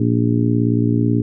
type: harmonic tone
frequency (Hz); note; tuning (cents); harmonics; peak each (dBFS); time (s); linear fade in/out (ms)
58.27; A#1; 0; 2 / 3 / 4 / 5 / 6 / 7; -17 / -27 / -19 / -19 / -29 / -26; 0-1.22; 5
effects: none